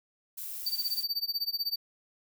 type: noise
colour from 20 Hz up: violet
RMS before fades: -39 dBFS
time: 0.37-1.04 s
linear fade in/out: 10 ms
type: tone with tremolo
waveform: square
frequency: 4608 Hz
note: D8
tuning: 34 cents flat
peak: -27 dBFS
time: 0.66-1.76 s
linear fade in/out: 5 ms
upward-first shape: sine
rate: 16 Hz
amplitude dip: 95%
effects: none